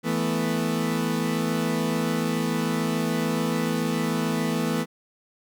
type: chord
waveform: 30% pulse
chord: E suspended fourth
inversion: none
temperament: equal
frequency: 164.81 / 220 / 246.9 Hz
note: E3 / A3 / B3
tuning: 0 / 0 / 0 cents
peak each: -25 dBFS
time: 0.03-4.86 s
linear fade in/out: 50 ms
effects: none